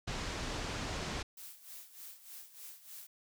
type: low-pass noise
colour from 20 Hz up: pink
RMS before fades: -39 dBFS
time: 0.07-1.23 s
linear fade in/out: 10 ms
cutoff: 6900 Hz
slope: 24 dB/octave
type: noise with tremolo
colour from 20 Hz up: blue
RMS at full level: -48 dBFS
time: 1.37-3.07 s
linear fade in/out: 5 ms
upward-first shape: sine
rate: 3.3 Hz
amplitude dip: 75%
effects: none